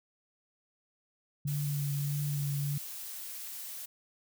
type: tone with vibrato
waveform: sine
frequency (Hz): 144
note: D3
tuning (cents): -34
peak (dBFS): -30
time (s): 1.45-2.78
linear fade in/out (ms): 5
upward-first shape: triangle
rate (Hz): 1.6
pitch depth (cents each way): 25
type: noise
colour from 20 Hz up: blue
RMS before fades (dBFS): -42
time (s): 1.47-3.86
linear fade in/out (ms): 10
effects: none